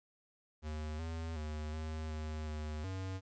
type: tone with pitch steps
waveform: square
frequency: 76.8 / 81.6 / 76.4 / 78.5 / 77.5 / 76.4 / 94.6 Hz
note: D#2 / E2 / D#2 / D#2 / D#2 / D#2 / F#2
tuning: -22 / -17 / -31 / +16 / -6 / -31 / +39 cents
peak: -39 dBFS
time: 0.62-3.21 s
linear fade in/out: 50 ms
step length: 370 ms
effects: resampled to 16000 Hz + 12-bit